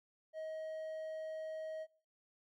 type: tone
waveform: triangle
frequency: 632 Hz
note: D#5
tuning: 27 cents sharp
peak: -39 dBFS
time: 0.33-1.87 s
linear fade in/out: 50 ms
effects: noise-tail reverb RT60 0.5 s tail -23 dB re dry